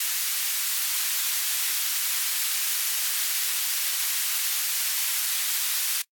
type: high-pass noise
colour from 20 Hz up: white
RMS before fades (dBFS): -26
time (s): 0-6.02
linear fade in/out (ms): 5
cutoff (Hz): 1700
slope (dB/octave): 12
effects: noise-tail reverb RT60 0.1 s tail -25 dB re dry + AAC 64 kbps